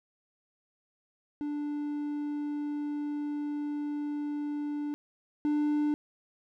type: tone pair in turn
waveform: triangle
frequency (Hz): 293.7 / 296.9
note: D4 / D4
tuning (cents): 0 / +19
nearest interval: unison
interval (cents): 19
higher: second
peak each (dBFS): -29 / -23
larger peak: second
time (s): 1.41-4.94 / 5.45-5.94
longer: first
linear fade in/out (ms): 0
effects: none